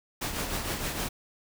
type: noise with tremolo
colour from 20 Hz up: pink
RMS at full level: -30 dBFS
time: 0.21-1.09 s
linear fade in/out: 10 ms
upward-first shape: triangle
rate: 6.5 Hz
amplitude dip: 55%
effects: none